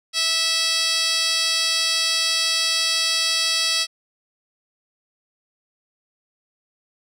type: tone with band-pass filter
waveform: 10% pulse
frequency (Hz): 654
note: E5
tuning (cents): -14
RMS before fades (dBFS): -21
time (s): 0.13-3.87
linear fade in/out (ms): 50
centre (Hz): 5600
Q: 3
effects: none